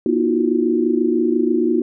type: tone cluster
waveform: sine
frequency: 240.8 / 312.8 / 341.1 / 367.2 Hz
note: B3 / D#4 / F4 / F#4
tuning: -44 / +9 / -41 / -13 cents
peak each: -20 dBFS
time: 0.06-1.82 s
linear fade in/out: 2 ms
effects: none